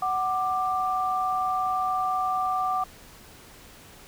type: tone pair together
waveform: sine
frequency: 745.2 / 1183 Hz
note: F#5 / D6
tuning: +12 / +12 cents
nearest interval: minor sixth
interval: 800 cents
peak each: -26 dBFS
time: 0.02-2.84 s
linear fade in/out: 5 ms
effects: pink hiss -49 dBFS RMS until 4.07 s